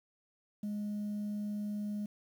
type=tone; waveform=sine; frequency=207.7 Hz; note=G#3; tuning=in tune; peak=-32 dBFS; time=0.63-2.06 s; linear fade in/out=5 ms; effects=tanh soft clip ceiling -33 dBFS + 10-bit